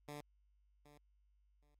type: tone with echo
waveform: 10% pulse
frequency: 146.83 Hz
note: D3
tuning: in tune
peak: -38 dBFS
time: 0.08-0.21 s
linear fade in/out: 5 ms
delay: 770 ms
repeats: 2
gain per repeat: -15 dB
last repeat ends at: 1.75 s
effects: added 50 Hz sine -70 dBFS peak until 1.79 s + MP3 64 kbps